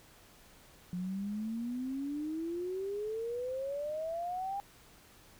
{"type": "exponential sweep", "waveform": "sine", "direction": "up", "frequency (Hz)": [176.3, 808], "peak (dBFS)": -34, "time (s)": [0.93, 4.6], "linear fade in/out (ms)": 0, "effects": ["pink hiss -59 dBFS RMS until 5.39 s"]}